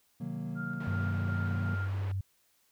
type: chord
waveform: triangle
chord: C half-diminished seventh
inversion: none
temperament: equal with one note detuned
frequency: 128.05 / 155.56 / 185 / 233.1 Hz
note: C3 / Eb3 / Gb3 / Bb3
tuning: -37 / 0 / 0 / 0 cents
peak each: -40 / -37 / -38 / -38 dBFS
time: 0.2-1.76 s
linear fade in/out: 10 ms
type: tone with tremolo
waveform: sine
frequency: 1400 Hz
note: F6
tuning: 4 cents sharp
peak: -38 dBFS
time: 0.55-1.9 s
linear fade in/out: 50 ms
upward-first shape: square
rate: 2.7 Hz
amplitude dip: 40%
type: band-pass noise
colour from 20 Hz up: pink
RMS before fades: -48 dBFS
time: 0.8-2.12 s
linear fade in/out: 5 ms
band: 200 to 2100 Hz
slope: 12 dB/octave
type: tone with vibrato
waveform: sine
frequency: 96.7 Hz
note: G2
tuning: 23 cents flat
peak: -30 dBFS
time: 0.87-2.21 s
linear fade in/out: 5 ms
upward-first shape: square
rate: 2.9 Hz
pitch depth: 9 cents each way
effects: white hiss -70 dBFS RMS until 2.71 s